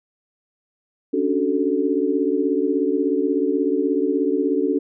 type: chord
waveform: sine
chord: D major seventh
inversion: third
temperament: equal with one note detuned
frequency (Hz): 277.2 / 293.7 / 373.6 / 440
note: C#4 / D4 / F#4 / A4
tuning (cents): 0 / 0 / +17 / 0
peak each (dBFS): -23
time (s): 1.13-4.79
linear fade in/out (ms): 10
effects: none